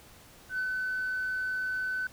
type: tone with ADSR envelope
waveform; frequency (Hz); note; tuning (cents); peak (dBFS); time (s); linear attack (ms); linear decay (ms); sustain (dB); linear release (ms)
sine; 1512; F#6; +37; -26; 0.49-2.07; 98; 63; -2; 3
effects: tanh soft clip ceiling -26 dBFS + pink hiss -54 dBFS RMS until 2.12 s